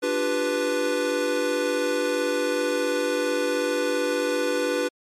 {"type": "chord", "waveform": "square", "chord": "G dominant seventh", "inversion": "second", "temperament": "equal", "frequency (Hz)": [293.7, 349.2, 392, 493.9], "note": ["D4", "F4", "G4", "B4"], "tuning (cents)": [0, 0, 0, 0], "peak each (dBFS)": [-30, -31, -31, -25], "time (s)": [0.02, 4.89], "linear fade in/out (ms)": 20, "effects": ["low-pass 10000 Hz 12 dB/octave", "MP3 64 kbps"]}